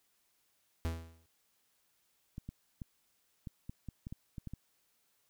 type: tone with exponential decay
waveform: 45% pulse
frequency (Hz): 82.41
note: E2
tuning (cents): 0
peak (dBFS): -30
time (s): 0.85-1.26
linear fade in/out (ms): 0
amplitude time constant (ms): 89
type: clicks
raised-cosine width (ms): 5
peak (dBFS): -30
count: 11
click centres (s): 2.381 / 2.49 / 2.818 / 3.472 / 3.695 / 3.887 / 4.069 / 4.125 / 4.382 / 4.473 / 4.536
effects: white hiss -75 dBFS RMS until 5.29 s